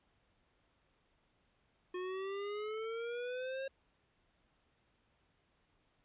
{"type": "exponential sweep", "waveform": "square", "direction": "up", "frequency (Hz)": [360, 543], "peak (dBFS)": -39, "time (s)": [1.94, 3.68], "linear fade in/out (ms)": 5, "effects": ["pink hiss -75 dBFS RMS until 6.04 s", "resampled to 8000 Hz"]}